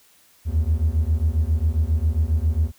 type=beating tone pair; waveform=triangle; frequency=75 / 82.4 Hz; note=D2 / E2; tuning=+37 / 0 cents; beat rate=7.4 Hz; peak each=-18 dBFS; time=0.45-2.72 s; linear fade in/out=50 ms; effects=tanh soft clip ceiling -9 dBFS + white hiss -56 dBFS RMS until 2.78 s